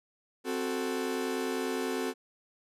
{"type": "chord", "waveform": "40% pulse", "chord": "F# diminished", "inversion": "second", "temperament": "equal", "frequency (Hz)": [261.6, 370, 440], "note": ["C4", "F#4", "A4"], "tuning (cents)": [0, 0, 0], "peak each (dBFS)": -34, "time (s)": [0.44, 2.14], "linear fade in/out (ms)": 50, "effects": ["resampled to 32000 Hz"]}